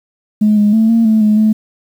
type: tone with pitch steps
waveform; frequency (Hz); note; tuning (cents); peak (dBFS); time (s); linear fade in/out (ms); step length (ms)
sine; 212 / 207.8 / 221.8 / 228.8 / 218.9 / 212.4 / 216.6; G#3 / G#3 / A3 / A#3 / A3 / G#3 / A3; +36 / +1 / +14 / -32 / -9 / +39 / -27; -6; 0.41-1.53; 10; 160
effects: tanh soft clip ceiling -3 dBFS + 7-bit